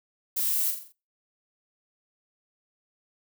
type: noise with echo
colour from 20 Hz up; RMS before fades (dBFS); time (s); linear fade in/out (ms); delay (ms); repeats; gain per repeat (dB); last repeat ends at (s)
violet; -27; 0.36-0.71; 10; 43; 5; -6; 0.925
effects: noise-tail reverb RT60 0.3 s tail -22 dB re dry